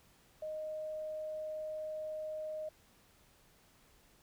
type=tone; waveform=sine; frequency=620 Hz; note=D#5; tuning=6 cents flat; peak=-38 dBFS; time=0.42-2.69 s; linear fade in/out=5 ms; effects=pink hiss -66 dBFS RMS until 4.22 s